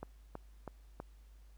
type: click train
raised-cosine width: 1 ms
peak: -28 dBFS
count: 4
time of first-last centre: 0.03-1.001 s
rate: 3.09 Hz
effects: added 51 Hz sine -55 dBFS peak until 1.57 s + pink hiss -72 dBFS RMS until 1.57 s

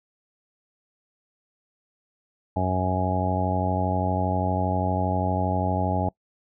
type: harmonic tone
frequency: 92.5 Hz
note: F#2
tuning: in tune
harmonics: 1 / 2 / 3 / 4 / 5 / 6 / 7 / 8 / 9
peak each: -26 / -29 / -31 / -37 / -36 / -35 / -30 / -36 / -28 dBFS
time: 2.56-6.09 s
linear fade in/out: 5 ms
effects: noise-tail reverb RT60 0.1 s tail -24 dB re dry

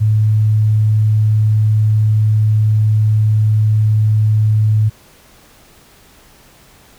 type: tone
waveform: sine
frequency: 107.7 Hz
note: A2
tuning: 37 cents flat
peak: -9 dBFS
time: 0-4.9 s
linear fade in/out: 20 ms
effects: pink hiss -46 dBFS RMS until 6.98 s

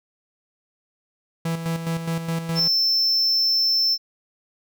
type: tone with tremolo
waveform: 45% pulse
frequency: 165.1 Hz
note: E3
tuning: 3 cents sharp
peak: -22 dBFS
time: 1.45-2.68 s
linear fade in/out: 5 ms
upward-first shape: square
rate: 4.8 Hz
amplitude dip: 55%
type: tone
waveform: triangle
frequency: 5330 Hz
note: E8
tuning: 18 cents sharp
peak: -16 dBFS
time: 2.55-3.98 s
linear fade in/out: 50 ms
effects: none

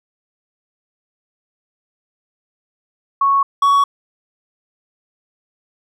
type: tone pair in turn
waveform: sine / triangle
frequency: 1107 / 1121.2 Hz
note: C#6 / C#6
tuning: -3 / +19 cents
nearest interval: unison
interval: 22 cents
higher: second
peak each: -11 / -8 dBFS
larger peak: second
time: 3.21-3.43 / 3.62-3.84 s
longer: neither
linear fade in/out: 5 ms
effects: none

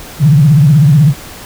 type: tone with vibrato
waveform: sine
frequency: 147 Hz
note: D3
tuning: 2 cents sharp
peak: -3 dBFS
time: 0.19-1.14 s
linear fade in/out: 50 ms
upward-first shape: triangle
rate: 16 Hz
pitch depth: 230 cents each way
effects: pink hiss -30 dBFS RMS until 1.45 s

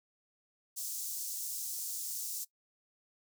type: high-pass noise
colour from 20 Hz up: pink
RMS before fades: -39 dBFS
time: 0.76-2.45 s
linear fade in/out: 20 ms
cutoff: 5900 Hz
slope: 24 dB/octave
effects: noise-tail reverb RT60 0.1 s tail -19 dB re dry

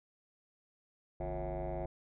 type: tone with frequency modulation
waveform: sine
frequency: 352.4 Hz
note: F4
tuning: 16 cents sharp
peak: -33 dBFS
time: 1.2-1.86 s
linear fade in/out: 5 ms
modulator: 97.2 Hz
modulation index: 4.1
effects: tanh soft clip ceiling -34 dBFS

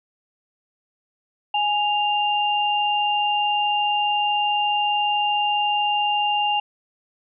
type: tone pair together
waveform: sine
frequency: 830.7 / 2794 Hz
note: G#5 / F7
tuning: 0 / 0 cents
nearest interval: octave + major sixth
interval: 2100 cents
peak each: -20 / -23 dBFS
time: 1.54-6.6 s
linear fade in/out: 5 ms
effects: none

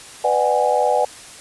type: chord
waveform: sine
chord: G# half-diminished seventh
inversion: first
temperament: just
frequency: 498.4 / 598 / 747.5 / 830.6 Hz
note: B4 / D5 / F#5 / G#5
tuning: +16 / +31 / +17 / 0 cents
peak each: -20 dBFS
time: 0.24-1.05 s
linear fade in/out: 5 ms
effects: white hiss -39 dBFS RMS until 1.4 s + resampled to 24000 Hz

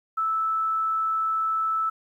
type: tone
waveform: sine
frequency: 1313 Hz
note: E6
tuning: 7 cents flat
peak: -22 dBFS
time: 0.17-1.9 s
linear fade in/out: 10 ms
effects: 10-bit

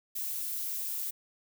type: noise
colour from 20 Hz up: violet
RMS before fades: -35 dBFS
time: 0.15-1.11 s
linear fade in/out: 10 ms
effects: none

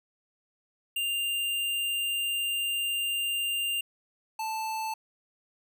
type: tone pair in turn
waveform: square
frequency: 2794 / 880.1 Hz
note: F7 / A5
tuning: 0 / 0 cents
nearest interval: octave + minor sixth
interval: 2000 cents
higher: first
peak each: -28 / -31 dBFS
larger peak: first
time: 0.96-3.81 / 4.39-4.94 s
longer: first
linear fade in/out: 5 ms
effects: none

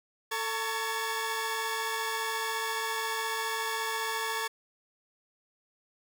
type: tone cluster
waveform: sawtooth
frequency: 445.3 / 905 / 1118 / 1705 Hz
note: A4 / A5 / C#6 / G#6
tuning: +21 / +48 / +14 / +45 cents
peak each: -34 / -32 / -32 / -32 dBFS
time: 0.31-4.48 s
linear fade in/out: 10 ms
effects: none

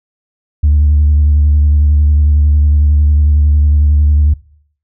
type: tone with vibrato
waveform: sine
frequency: 74 Hz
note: D2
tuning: 14 cents sharp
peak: -4 dBFS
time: 0.63-4.34 s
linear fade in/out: 10 ms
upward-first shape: sine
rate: 11 Hz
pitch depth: 33 cents each way
effects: noise-tail reverb RT60 0.6 s tail -22 dB re dry + tanh soft clip ceiling -3 dBFS

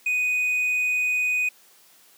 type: tone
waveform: triangle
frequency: 2489 Hz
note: D#7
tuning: in tune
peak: -19 dBFS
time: 0.06-1.49 s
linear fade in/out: 5 ms
effects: white hiss -55 dBFS RMS until 2.17 s + high-pass 200 Hz 12 dB/octave

